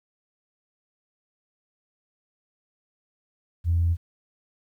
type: tone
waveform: sine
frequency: 84.8 Hz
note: E2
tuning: 50 cents sharp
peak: -18 dBFS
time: 3.64-3.97 s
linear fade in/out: 50 ms
effects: tanh soft clip ceiling -14 dBFS + 10-bit